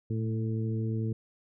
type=harmonic tone with a mistuned harmonic; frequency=110.8 Hz; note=A2; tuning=13 cents sharp; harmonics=1 / 2 / 3 / 4; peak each=-29 / -35 / -39 / -41 dBFS; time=0.1-1.13 s; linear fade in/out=5 ms; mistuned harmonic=1; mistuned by=+35 cents; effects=none